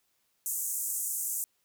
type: band-pass noise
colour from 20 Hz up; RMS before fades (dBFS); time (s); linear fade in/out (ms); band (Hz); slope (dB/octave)
pink; -33; 0.46-1.44; 0; 6900 to 16000; 48
effects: white hiss -74 dBFS RMS until 1.64 s